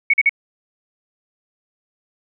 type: tone bursts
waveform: sine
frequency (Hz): 2223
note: C#7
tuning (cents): +4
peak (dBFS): -10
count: 3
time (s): 0.1-0.294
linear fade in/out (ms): 5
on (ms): 36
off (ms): 43
effects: none